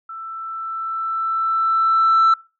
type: tone with level ramp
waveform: sine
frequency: 1329 Hz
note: E6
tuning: 14 cents sharp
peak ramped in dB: -30 to -8 dBFS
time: 0.09-2.34 s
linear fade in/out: 5 ms
effects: noise-tail reverb RT60 0.3 s tail -23 dB re dry + tanh soft clip ceiling -9 dBFS